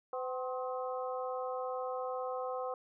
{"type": "harmonic tone with a mistuned harmonic", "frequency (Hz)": 254.6, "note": "C4", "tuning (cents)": -47, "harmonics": [2, 3, 4, 5], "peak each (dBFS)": [-37, -41, -43, -45], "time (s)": [0.13, 2.74], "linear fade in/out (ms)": 2, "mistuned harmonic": 4, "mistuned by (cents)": 67, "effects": []}